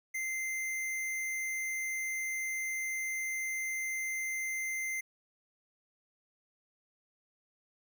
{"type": "tone", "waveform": "square", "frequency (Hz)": 2082, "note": "C7", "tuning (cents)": -9, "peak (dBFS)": -34, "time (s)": [0.14, 5.01], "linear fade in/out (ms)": 10, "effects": []}